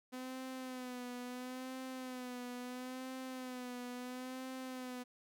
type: tone with vibrato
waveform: sawtooth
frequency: 253.1 Hz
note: B3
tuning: 43 cents sharp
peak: -39 dBFS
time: 0.12-5.04 s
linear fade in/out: 20 ms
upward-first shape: sine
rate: 0.74 Hz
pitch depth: 48 cents each way
effects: none